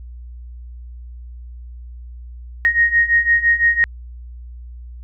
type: beating tone pair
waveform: sine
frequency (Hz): 1864.7 / 1870.6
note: A#6 / A#6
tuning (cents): 0 / +6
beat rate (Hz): 5.9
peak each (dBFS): -17 / -14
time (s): 2.65-3.84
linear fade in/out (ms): 0
effects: added 60 Hz sine -32 dBFS peak until 5.03 s